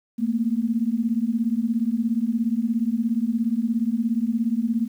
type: beating tone pair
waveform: sine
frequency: 221.3 / 238.3 Hz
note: A3 / A#3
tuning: +10 / +38 cents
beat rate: 17 Hz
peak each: -23 dBFS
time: 0.18-4.88 s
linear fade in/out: 20 ms
effects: 9-bit

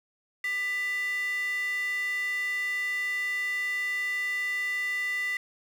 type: tone with high-pass filter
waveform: square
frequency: 397.4 Hz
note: G4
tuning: 24 cents sharp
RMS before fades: -30 dBFS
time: 0.44-5.37 s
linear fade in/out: 2 ms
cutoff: 2000 Hz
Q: 9.4
effects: none

